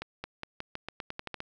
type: accelerating click train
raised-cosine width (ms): 0.3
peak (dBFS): -20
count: 12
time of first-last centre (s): 0.02-1.404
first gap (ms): 220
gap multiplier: 0.88
effects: none